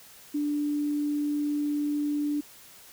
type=tone; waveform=sine; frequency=293.7 Hz; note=D4; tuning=in tune; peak=-25 dBFS; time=0.34-2.41 s; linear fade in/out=10 ms; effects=white hiss -51 dBFS RMS until 2.92 s

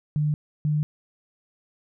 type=tone pair in turn; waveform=sine; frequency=150 / 150.61 Hz; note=D3 / D3; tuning=+37 / +44 cents; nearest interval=unison; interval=7 cents; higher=second; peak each=-20 dBFS; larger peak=neither; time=0.16-0.34 / 0.65-0.83 s; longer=neither; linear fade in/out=0 ms; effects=none

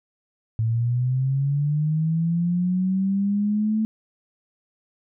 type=linear sweep; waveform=sine; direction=up; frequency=110.4 to 220 Hz; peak=-19 dBFS; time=0.59-3.85 s; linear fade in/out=0 ms; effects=none

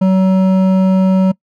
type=tone with hard clipping; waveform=sine; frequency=188.7 Hz; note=F#3; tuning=34 cents sharp; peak=-10 dBFS; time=0.01-1.32 s; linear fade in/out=10 ms; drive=10 dB; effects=noise-tail reverb RT60 0.1 s tail -23 dB re dry

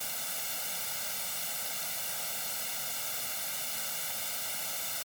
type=noise with comb filter; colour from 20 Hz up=white; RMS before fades=-35 dBFS; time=0-5.03 s; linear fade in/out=10 ms; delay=1.4 ms; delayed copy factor=+0.95; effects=high-pass 150 Hz 12 dB/octave + MP3 96 kbps

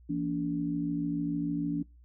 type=tone cluster; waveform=sine; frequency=168 / 234.7 / 288 Hz; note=E3 / A#3 / D4; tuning=+33 / +12 / -34 cents; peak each=-34 / -38 / -30 dBFS; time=0.09-1.83 s; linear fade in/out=10 ms; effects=noise-tail reverb RT60 0.3 s tail -25 dB re dry + added 60 Hz sine -53 dBFS peak until 2.04 s

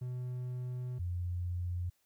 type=tone pair in turn; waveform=triangle / sine; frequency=125.1 / 88.46 Hz; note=B2 / F2; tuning=+23 / +23 cents; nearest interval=tritone; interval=600 cents; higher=first; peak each=-34 / -33 dBFS; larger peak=second; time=0.01-0.99 / 0.99-1.9 s; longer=first; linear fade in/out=10 ms; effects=white hiss -75 dBFS RMS until 2.05 s

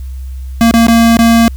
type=tone with dropouts; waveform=square; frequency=230.2 Hz; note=A#3; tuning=22 cents flat; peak=-5 dBFS; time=0.61-1.48 s; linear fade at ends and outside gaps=0 ms; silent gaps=0.711-0.739 / 0.868-0.883 / 1.169-1.19 s; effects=added 65 Hz sine -20 dBFS peak until 1.56 s + white hiss -47 dBFS RMS until 1.56 s

